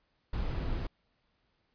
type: noise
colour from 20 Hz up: brown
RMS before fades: -33 dBFS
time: 0.33-0.87 s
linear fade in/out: 5 ms
effects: pink hiss -75 dBFS RMS until 1.74 s + resampled to 11025 Hz